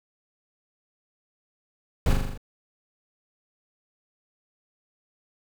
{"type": "noise with echo", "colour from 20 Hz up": "brown", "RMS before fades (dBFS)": -20, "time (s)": [2.06, 2.13], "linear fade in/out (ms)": 2, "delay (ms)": 41, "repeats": 6, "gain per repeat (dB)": -3, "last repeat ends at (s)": 2.376, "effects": []}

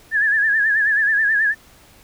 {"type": "tone with vibrato", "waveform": "sine", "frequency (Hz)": 1715, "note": "A6", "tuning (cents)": -45, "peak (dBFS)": -14, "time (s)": [0.11, 1.55], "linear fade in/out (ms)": 50, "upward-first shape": "sine", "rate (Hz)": 9.3, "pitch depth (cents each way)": 82, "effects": ["pink hiss -49 dBFS RMS until 2.03 s"]}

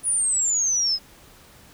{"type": "exponential sweep", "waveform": "sine", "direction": "down", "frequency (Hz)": [9956, 5030], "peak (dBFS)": -19, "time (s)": [0.03, 0.99], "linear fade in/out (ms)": 50, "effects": ["pink hiss -50 dBFS RMS until 1.73 s"]}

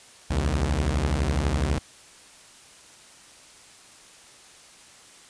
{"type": "beating tone pair", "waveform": "sawtooth", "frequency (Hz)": [64.7, 76.7], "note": ["C2", "D#2"], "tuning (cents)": [-19, -24], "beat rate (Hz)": 12, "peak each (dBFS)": -21, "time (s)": [0.3, 1.79], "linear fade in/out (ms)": 10, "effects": ["white hiss -50 dBFS RMS until 5.29 s", "resampled to 22050 Hz"]}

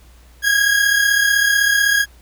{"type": "tone pair together", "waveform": "40% pulse", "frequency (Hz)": [1617.1, 1653], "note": ["G#6", "G#6"], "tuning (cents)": [-47, -9], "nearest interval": "unison", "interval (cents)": 38, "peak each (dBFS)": [-18, -13], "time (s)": [0.42, 2.06], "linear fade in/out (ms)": 50, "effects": ["added 60 Hz sine -44 dBFS peak until 2.21 s", "pink hiss -52 dBFS RMS until 2.21 s"]}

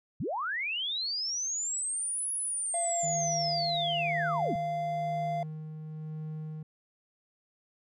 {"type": "linear two-way sweep", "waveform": "sine", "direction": "up then down", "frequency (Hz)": [92.5, 10520, 108.6], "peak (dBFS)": -30, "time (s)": [0.2, 4.56], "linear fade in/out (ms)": 5, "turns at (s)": 2.32}
{"type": "tone with pitch glide", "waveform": "triangle", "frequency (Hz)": [686, 690.4], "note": ["F5", "F5"], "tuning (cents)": [-31, -20], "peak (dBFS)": -28, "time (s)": [2.74, 5.43], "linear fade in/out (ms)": 2, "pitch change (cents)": 11, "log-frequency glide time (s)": [3.07, 3.79]}
{"type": "tone with tremolo", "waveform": "triangle", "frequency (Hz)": 155.56, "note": "D#3", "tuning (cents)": 0, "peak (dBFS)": -33, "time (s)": [3.03, 6.63], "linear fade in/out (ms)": 5, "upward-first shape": "sine", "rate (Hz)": 1, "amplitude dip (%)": 35}
{"effects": []}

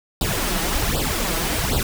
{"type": "noise with flanger", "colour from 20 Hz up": "pink", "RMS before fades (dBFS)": -22, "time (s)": [0.21, 1.83], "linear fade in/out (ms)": 2, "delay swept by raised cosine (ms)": [0.23, 6.13], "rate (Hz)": 1.3, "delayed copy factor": 0.9, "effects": []}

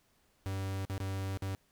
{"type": "tone with dropouts", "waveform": "45% pulse", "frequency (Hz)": 96.5, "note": "G2", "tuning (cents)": -27, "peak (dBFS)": -34, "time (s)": [0.46, 1.55], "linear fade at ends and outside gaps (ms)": 0, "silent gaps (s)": [[0.851, 0.898], [0.979, 1.002], [1.373, 1.422]], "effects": ["pink hiss -71 dBFS RMS until 1.71 s"]}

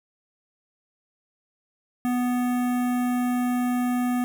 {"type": "tone with notch filter", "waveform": "square", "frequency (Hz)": 246.9, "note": "B3", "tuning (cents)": 0, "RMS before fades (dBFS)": -24, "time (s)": [2.05, 4.24], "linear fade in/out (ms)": 0, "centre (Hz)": 4500, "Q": 0.52, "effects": []}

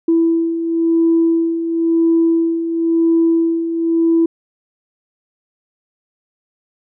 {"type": "beating tone pair", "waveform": "sine", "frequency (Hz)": [330.3, 331.27], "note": ["E4", "E4"], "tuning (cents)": [4, 9], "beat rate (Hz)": 0.97, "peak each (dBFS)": [-19, -12], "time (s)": [0.08, 4.26], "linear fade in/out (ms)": 5, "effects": ["tanh soft clip ceiling -5 dBFS"]}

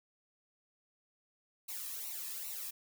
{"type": "noise with flanger", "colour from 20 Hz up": "blue", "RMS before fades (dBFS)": -42, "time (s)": [1.68, 2.71], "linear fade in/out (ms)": 10, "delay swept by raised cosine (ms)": [0.6, 1.41], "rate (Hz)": 2.5, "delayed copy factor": -0.75, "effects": []}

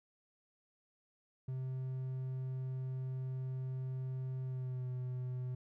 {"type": "tone with pitch glide", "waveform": "triangle", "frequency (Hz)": [130.1, 126.32], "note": ["C3", "B2"], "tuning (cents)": [-9, 39], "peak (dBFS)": -35, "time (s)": [1.48, 5.55], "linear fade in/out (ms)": 5, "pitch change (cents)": -52, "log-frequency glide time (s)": [4.43, 4.88], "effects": []}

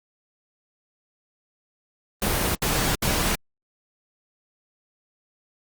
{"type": "noise bursts", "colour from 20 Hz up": "pink", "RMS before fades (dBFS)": -23, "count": 3, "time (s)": [2.22, 3.352], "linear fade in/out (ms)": 2, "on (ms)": 330, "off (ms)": 71, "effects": ["Opus 24 kbps"]}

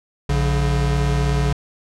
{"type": "tone pair together", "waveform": "square", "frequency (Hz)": [59.25, 141.9], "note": ["A#1", "C#3"], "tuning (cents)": [29, 41], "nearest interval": "octave + minor third", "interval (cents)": 1512, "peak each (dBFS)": -20, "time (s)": [0.29, 1.53], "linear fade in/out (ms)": 5, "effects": ["low-pass 8000 Hz 12 dB/octave"]}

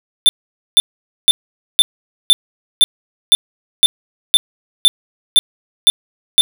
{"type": "tone bursts", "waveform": "square", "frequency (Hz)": 3550, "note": "A7", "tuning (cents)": 15, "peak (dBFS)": -5, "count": 13, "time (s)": [0.26, 6.41], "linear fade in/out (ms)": 0, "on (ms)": 30, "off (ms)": 480, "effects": []}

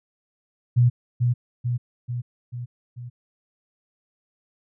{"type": "tone with echo", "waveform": "sine", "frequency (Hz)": 121.7, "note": "B2", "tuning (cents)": -25, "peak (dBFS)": -13, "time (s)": [0.76, 0.9], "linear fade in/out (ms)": 20, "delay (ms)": 440, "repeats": 5, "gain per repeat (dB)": -4, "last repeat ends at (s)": 3.1, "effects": []}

